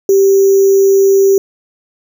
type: tone with sample-and-hold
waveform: sine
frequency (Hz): 390.1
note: G4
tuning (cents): -8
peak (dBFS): -5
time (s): 0.09-1.38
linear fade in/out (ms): 2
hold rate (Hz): 6300
effects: none